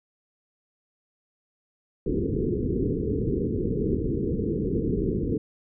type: low-pass noise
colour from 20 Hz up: white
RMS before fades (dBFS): -26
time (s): 2.06-5.38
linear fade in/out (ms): 5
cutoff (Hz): 460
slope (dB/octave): 96
effects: none